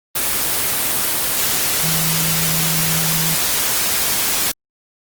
sine tone in noise, 161.4 Hz, E3, 36 cents flat, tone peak -22 dBFS, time 1.83-3.35 s, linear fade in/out 10 ms, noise white, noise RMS -18 dBFS, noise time 0.15-4.52 s, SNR -7 dB, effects Opus 24 kbps

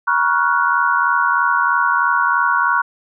sine chord, Gb major seventh, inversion first, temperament equal with one note detuned, 956.9 / 1108.7 / 1396.9 / 1480 Hz, Bb5 / Db6 / F6 / Gb6, +45 / 0 / 0 / 0 cents, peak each -19 / -18 / -20 / -18 dBFS, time 0.07-2.82 s, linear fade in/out 10 ms, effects none

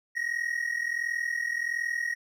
triangle tone pair together, 1866 / 1907.4 Hz, A#6 / A#6, +1 / +39 cents, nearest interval unison, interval 38 cents, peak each -29 / -29 dBFS, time 0.15-2.15 s, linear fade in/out 20 ms, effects none

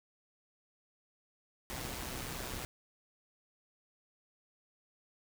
pink noise with amplitude modulation, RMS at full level -39 dBFS, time 1.7-2.65 s, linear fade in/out 0 ms, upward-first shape sine, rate 127 Hz, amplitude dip 50%, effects none

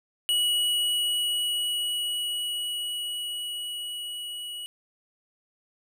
square tone with level ramp, 2924 Hz, F#7, 21 cents flat, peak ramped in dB -22 to -35 dBFS, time 0.29-4.66 s, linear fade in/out 0 ms, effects none

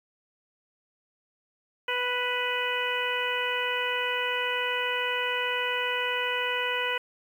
harmonic tone with a mistuned harmonic, 493.9 Hz, B4, in tune, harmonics 1 / 2 / 3 / 4 / 5 / 6, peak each -33 / -33 / -33 / -33 / -33 / -33 dBFS, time 1.88-6.98 s, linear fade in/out 5 ms, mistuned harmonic 5, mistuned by +19 cents, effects 9-bit

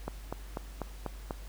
click train, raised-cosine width 1 ms, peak -20 dBFS, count 6, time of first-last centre 0.08-1.309 s, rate 4.07 Hz, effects added 49 Hz sine -42 dBFS peak until 1.48 s + pink hiss -54 dBFS RMS until 1.48 s

